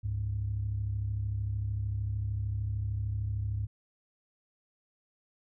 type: tone pair together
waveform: sine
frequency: 69.85 / 103.1 Hz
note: C#2 / G#2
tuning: +14 / -12 cents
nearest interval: perfect fifth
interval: 674 cents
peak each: -35 / -30 dBFS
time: 0.03-3.67 s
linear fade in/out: 20 ms
effects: tanh soft clip ceiling -23 dBFS